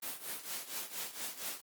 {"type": "noise with tremolo", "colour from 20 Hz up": "white", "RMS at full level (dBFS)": -38, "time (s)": [0.02, 1.61], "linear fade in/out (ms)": 10, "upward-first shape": "triangle", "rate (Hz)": 4.3, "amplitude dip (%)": 85, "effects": ["high-pass 200 Hz 12 dB/octave", "Opus 32 kbps"]}